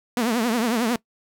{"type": "tone with vibrato", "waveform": "sawtooth", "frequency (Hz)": 232.4, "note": "A#3", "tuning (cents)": -5, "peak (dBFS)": -16, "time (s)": [0.17, 0.96], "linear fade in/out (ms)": 2, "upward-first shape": "triangle", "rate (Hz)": 11, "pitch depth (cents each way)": 160, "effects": ["noise-tail reverb RT60 0.1 s tail -21 dB re dry"]}